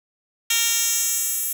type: tone with high-pass filter sweep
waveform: 10% pulse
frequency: 462 Hz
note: A#4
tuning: 16 cents flat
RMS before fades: -22 dBFS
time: 0.5-1.53 s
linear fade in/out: 5 ms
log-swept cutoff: 3800 to 11000 Hz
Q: 1.3
effects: none